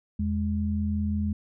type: tone pair together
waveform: sine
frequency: 82.41 / 208.1 Hz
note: E2 / G#3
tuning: 0 / +4 cents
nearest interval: octave + major third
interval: 1604 cents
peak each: -27 dBFS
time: 0.19-1.33 s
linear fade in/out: 5 ms
effects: none